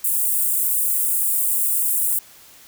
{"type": "high-pass noise", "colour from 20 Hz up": "white", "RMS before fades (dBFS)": -20, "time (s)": [0.04, 2.19], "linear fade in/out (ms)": 5, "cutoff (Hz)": 8200, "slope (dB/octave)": 48, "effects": ["white hiss -47 dBFS RMS until 2.67 s"]}